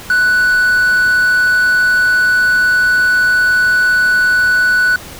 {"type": "tone with quantisation", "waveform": "triangle", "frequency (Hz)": 1484, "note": "F#6", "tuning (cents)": 5, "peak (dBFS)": -7, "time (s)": [0.1, 4.96], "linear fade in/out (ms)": 2, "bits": 5, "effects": ["pink hiss -32 dBFS RMS until 5.19 s"]}